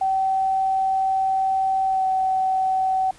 sine tone with pitch glide, 767 to 758.6 Hz, G5 to F#5, -38 to +43 cents, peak -18 dBFS, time 0.01-3.11 s, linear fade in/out 5 ms, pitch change -19 cents, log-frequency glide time 1.86-2.06 s, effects pink hiss -49 dBFS RMS until 3.18 s + resampled to 24000 Hz

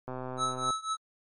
click train, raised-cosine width 1 ms, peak -24 dBFS, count 81, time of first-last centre 0.08-0.705 s, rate 128 Hz
square tone with tremolo, 1300 Hz, E6, 24 cents flat, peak -26 dBFS, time 0.37-0.97 s, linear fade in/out 50 ms, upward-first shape triangle, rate 3.9 Hz, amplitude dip 95%
effects MP3 48 kbps

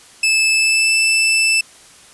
sawtooth tone with pitch glide, 2621 to 2644 Hz, E7 to E7, -11 to +5 cents, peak -9 dBFS, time 0.23-1.61 s, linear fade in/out 5 ms, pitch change +16 cents, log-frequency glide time 0.52-0.94 s, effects white hiss -44 dBFS RMS until 2.13 s + resampled to 24000 Hz

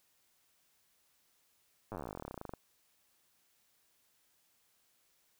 slowing click train, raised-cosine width 1 ms, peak -28 dBFS, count 29, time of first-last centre 1.92-2.537 s, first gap 9 ms, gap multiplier 1.06, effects white hiss -73 dBFS RMS until 5.39 s

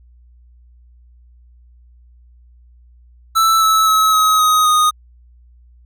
square tone with pitch steps, 1321 / 1304.3 / 1287.8 / 1271.6 / 1255.5 / 1239.7 Hz, E6 / E6 / E6 / D#6 / D#6 / D#6, +3 / -19 / -41 / +37 / +15 / -7 cents, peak -11 dBFS, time 3.35-4.91 s, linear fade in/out 20 ms, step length 260 ms, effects added 60 Hz sine -44 dBFS peak until 5.85 s

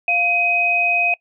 sine tone pair together, 698.5 / 2518 Hz, F5 / D#7, 0 / +20 cents, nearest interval octave + minor seventh, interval 2220 cents, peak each -22 / -15 dBFS, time 0.08-1.14 s, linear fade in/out 2 ms, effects noise-tail reverb RT60 0.1 s tail -24 dB re dry

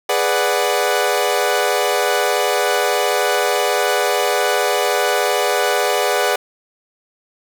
sawtooth chord, G# half-diminished seventh, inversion none, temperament equal, 415.3 / 493.9 / 587.3 / 740 Hz, G#4 / B4 / D5 / F#5, 0 / 0 / 0 / 0 cents, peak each -17 dBFS, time 0.09-6.36 s, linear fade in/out 5 ms, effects none

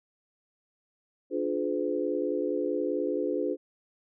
sine chord, D diminished seventh, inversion none, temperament just, 293.7 / 352.4 / 422.9 / 507.5 Hz, D4 / F4 / Ab4 / Cb5, 0 / +16 / +31 / +47 cents, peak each -32 dBFS, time 1.3-3.57 s, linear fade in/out 50 ms, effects none

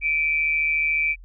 sine tone pair together, 2327 / 2481 Hz, D7 / D#7, -17 / -6 cents, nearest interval minor second, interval 111 cents, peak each -20 / -26 dBFS, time 0.01-1.16 s, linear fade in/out 50 ms, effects added 43 Hz sine -41 dBFS peak until 1.24 s

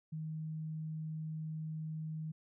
sine tone, 157.1 Hz, D#3, 17 cents sharp, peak -38 dBFS, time 0.12-2.32 s, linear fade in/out 10 ms, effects none

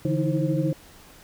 sine tone cluster, 144.7 / 164.7 / 313.4 / 326.3 / 530 Hz, D3 / E3 / D#4 / E4 / C5, -25 / -1 / +13 / -18 / +22 cents, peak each -25 / -27 / -27 / -31 / -30 dBFS, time 0.05-0.73 s, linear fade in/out 2 ms, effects pink hiss -50 dBFS RMS until 1.23 s

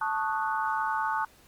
sine chord, D# half-diminished seventh, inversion second, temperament equal, 880 / 1108.7 / 1244.5 / 1480 Hz, A5 / C#6 / D#6 / F#6, 0 / 0 / 0 / 0 cents, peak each -29 / -33 / -34 / -33 dBFS, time 0.01-1.25 s, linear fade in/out 5 ms, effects pink hiss -58 dBFS RMS until 1.47 s + Opus 24 kbps

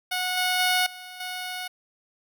10% pulse tone with level steps, 732 Hz, F#5, 19 cents flat, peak -17 / -14 / -12 / -31 / -23 dBFS, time 0.11-1.68 s, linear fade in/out 10 ms, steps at 0.37 / 0.59 / 0.86 / 1.2 s, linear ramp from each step 5 ms, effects none

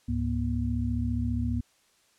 sine tone cluster, 70.9 / 105.7 / 240.4 Hz, C#2 / G#2 / B3, +40 / +31 / -46 cents, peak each -30 dBFS, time 0.08-1.61 s, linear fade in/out 10 ms, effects white hiss -65 dBFS RMS until 2.18 s + low-pass 9000 Hz 12 dB/octave

